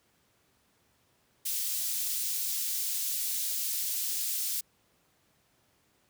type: high-pass noise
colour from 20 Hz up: white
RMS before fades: -32 dBFS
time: 1.45-4.61 s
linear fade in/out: 10 ms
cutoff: 4300 Hz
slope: 12 dB/octave
effects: pink hiss -69 dBFS RMS until 6.09 s + high-pass 80 Hz 12 dB/octave